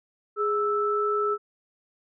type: tone pair together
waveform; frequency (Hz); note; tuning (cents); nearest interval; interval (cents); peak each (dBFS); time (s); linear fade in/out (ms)
sine; 415.3 / 1316.7; G#4 / E6; 0 / -2; octave + minor sixth; 1998; -25; 0.36-1.38; 50
effects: none